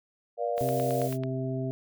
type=chord; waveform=sine; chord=Bb major; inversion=none; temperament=equal with one note detuned; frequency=477.3 / 587.3 / 698.5 Hz; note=Bb4 / D5 / F5; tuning=+41 / 0 / 0 cents; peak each=-31 dBFS; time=0.37-1.1 s; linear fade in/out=50 ms
type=noise; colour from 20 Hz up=blue; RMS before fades=-42 dBFS; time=0.56-1.18 s; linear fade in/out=50 ms
type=click train; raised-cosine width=0.3 ms; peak=-24 dBFS; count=7; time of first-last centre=0.58-1.236 s; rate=9.15 Hz
type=harmonic tone; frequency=130.81 Hz; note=C3; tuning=in tune; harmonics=1 / 2 / 3 / 5; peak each=-31 / -34 / -36 / -38 dBFS; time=0.61-1.71 s; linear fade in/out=0 ms
effects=none

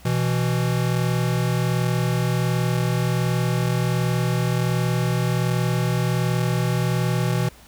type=tone pair together; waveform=square; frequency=123.47 / 164.81 Hz; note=B2 / E3; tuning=0 / 0 cents; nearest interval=perfect fourth; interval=500 cents; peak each=-22 / -24 dBFS; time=0.05-7.49 s; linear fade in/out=5 ms; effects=added 60 Hz sine -50 dBFS peak until 7.67 s + pink hiss -49 dBFS RMS until 7.67 s

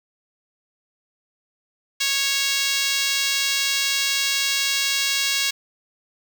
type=tone with high-pass filter; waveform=5% pulse; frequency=552 Hz; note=C#5; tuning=7 cents flat; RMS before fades=-22 dBFS; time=2-5.51 s; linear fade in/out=10 ms; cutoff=2100 Hz; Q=0.99; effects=none

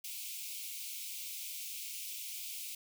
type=high-pass noise; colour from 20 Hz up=white; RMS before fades=-43 dBFS; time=0.04-2.75 s; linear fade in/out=5 ms; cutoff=2200 Hz; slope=96 dB/octave; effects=none

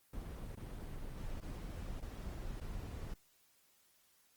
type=noise with dropouts; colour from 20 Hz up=brown; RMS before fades=-44 dBFS; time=0.13-3.14 s; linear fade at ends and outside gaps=5 ms; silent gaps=0.552-0.57 / 1.404-1.423 / 2.004-2.023 / 2.602-2.612 s; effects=white hiss -71 dBFS RMS until 4.36 s + Opus 24 kbps

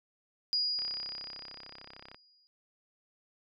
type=tone with exponential decay; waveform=sine; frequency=4884 Hz; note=D#8; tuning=33 cents flat; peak=-26 dBFS; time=0.53-2.47 s; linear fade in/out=0 ms; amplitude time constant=420 ms
type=click train; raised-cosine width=0.3 ms; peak=-31 dBFS; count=46; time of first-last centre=0.79-2.145 s; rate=33.2 Hz
effects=none

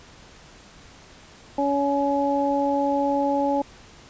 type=harmonic tone; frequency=281.4 Hz; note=C#4; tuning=26 cents sharp; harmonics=1 / 2 / 3; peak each=-24 / -24 / -24 dBFS; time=1.58-3.62 s; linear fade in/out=5 ms; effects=pink hiss -48 dBFS RMS until 4.09 s + resampled to 16000 Hz

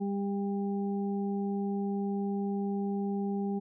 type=harmonic tone; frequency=199.5 Hz; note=G3; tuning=31 cents sharp; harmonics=1 / 2 / 4; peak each=-30 / -36 / -42 dBFS; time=0-3.6 s; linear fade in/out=20 ms; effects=none

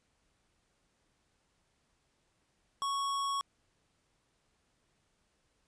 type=tone; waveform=square; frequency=1108.7 Hz; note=C#6; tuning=in tune; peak=-32 dBFS; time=2.82-3.41 s; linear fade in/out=0 ms; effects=pink hiss -75 dBFS RMS until 5.67 s + resampled to 22050 Hz

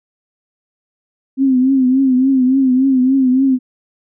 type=tone with vibrato; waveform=sine; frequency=261.6 Hz; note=C4; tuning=in tune; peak=-9 dBFS; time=1.37-3.59 s; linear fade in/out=50 ms; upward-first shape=triangle; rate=3.5 Hz; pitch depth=83 cents each way; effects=none

